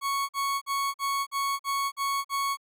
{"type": "tone bursts", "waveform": "40% pulse", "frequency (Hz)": 1108.7, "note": "C#6", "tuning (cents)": 0, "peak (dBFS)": -25, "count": 8, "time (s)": [0.01, 2.572], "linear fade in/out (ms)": 50, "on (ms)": 280, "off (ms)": 46, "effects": []}